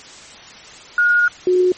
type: tone pair in turn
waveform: sine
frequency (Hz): 1436 / 364.3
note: F6 / F#4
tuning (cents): +48 / -27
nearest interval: 2 octaves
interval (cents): 2375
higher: first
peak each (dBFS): -11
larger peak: neither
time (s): 0.98-1.28 / 1.47-1.72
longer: first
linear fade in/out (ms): 2
effects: white hiss -39 dBFS RMS until 1.77 s + MP3 32 kbps